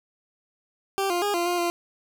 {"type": "tone with pitch steps", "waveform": "20% pulse", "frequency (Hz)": [391, 350.3, 409.4, 345.6, 352.5, 345.5], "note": ["G4", "F4", "G#4", "F4", "F4", "F4"], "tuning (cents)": [-4, 5, -25, -18, 16, -19], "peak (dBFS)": -18, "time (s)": [0.98, 1.7], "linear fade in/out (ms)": 0, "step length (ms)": 120, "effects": []}